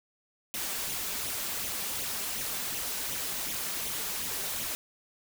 white noise with flanger, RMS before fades -34 dBFS, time 0.54-4.75 s, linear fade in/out 0 ms, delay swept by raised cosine 0.3 to 5.2 ms, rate 2.7 Hz, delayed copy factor +0.55, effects none

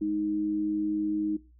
sine tone pair together, 207.7 / 311.8 Hz, G#3 / D#4, 0 / +4 cents, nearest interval perfect fifth, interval 704 cents, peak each -36 / -26 dBFS, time 0.01-1.37 s, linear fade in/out 10 ms, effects noise-tail reverb RT60 0.3 s tail -20 dB re dry + added 60 Hz sine -54 dBFS peak until 1.59 s

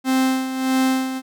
45% pulse tone with tremolo, 261.6 Hz, C4, in tune, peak -15 dBFS, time 0.04-1.22 s, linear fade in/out 50 ms, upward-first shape sine, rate 1.6 Hz, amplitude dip 65%, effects none

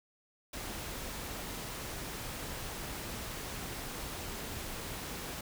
pink noise, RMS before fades -41 dBFS, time 0.53-5.41 s, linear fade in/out 5 ms, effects none

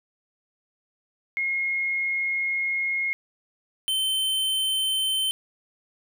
sine / square tone pair in turn, 2153 / 3087 Hz, C7 / G7, +49 / -27 cents, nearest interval tritone, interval 624 cents, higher second, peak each -23 dBFS, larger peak neither, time 1.37-3.13 / 3.88-5.31 s, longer first, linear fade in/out 0 ms, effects none

